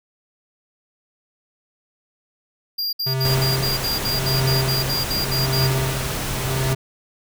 square tone bursts, 4785 Hz, D8, 32 cents sharp, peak -22 dBFS, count 14, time 2.78-5.673 s, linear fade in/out 10 ms, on 150 ms, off 61 ms
square tone with tremolo, 132.1 Hz, C3, 17 cents sharp, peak -18 dBFS, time 3.06-6.75 s, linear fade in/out 10 ms, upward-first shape triangle, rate 0.87 Hz, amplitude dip 100%
pink noise, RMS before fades -26 dBFS, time 3.25-6.73 s, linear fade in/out 0 ms
effects none

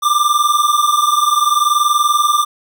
square tone pair together, 1179.4 / 1200 Hz, D6 / D6, +7 / +37 cents, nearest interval unison, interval 30 cents, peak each -15 dBFS, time 0.02-2.45 s, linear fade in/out 20 ms, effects none

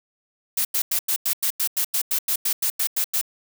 blue noise bursts, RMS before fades -22 dBFS, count 16, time 0.57-3.214 s, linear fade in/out 5 ms, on 79 ms, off 92 ms, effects none

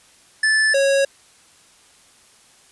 square tone pair in turn, 1748 / 550.6 Hz, A6 / C#5, -12 / -12 cents, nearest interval octave + minor sixth, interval 2000 cents, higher first, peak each -15 / -15 dBFS, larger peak neither, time 0.43-0.74 / 0.74-1.05 s, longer neither, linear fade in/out 5 ms, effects white hiss -52 dBFS RMS until 2.71 s + resampled to 24000 Hz

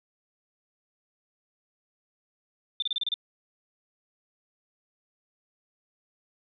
sine tone bursts, 3568 Hz, A7, 23 cents sharp, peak -25 dBFS, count 7, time 2.8-3.141 s, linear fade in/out 2 ms, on 23 ms, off 30 ms, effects none

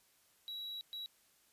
triangle tone bursts at uneven times, 3890 Hz, B7, 27 cents flat, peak -40 dBFS, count 2, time 0.48-0.81 / 0.93-1.06 s, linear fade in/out 0 ms, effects white hiss -70 dBFS RMS until 1.52 s + resampled to 32000 Hz

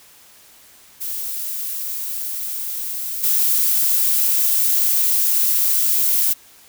violet noise with level steps, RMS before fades -26 / -17 dBFS, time 1-6.34 s, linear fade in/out 20 ms, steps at 3.23 s, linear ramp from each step 10 ms, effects white hiss -48 dBFS RMS until 6.68 s

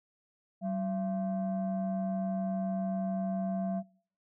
sine tone pair together, 190.3 / 678.2 Hz, F#3 / E5, +49 / +49 cents, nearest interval octave + minor seventh, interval 2200 cents, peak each -30 / -34 dBFS, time 0.61-3.83 s, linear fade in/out 50 ms, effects noise-tail reverb RT60 0.5 s tail -22 dB re dry + tanh soft clip ceiling -26 dBFS

